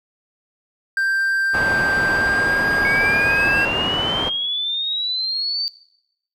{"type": "tone with pitch glide", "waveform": "triangle", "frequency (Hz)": [1576, 1619.4], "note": ["G6", "G#6"], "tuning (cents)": [9, -44], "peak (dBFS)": -15, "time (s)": [0.97, 3.65], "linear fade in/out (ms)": 2, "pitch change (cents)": 47, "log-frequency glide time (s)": [2.11, 2.61]}
{"type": "low-pass noise", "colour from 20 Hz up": "white", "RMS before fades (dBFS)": -25, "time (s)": [1.53, 4.3], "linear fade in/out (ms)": 20, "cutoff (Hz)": 1100, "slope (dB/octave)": 12}
{"type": "exponential sweep", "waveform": "sine", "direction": "up", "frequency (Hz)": [2217, 4623], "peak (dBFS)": -20, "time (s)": [2.85, 5.68], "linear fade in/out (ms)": 0}
{"effects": ["noise-tail reverb RT60 0.8 s tail -19 dB re dry"]}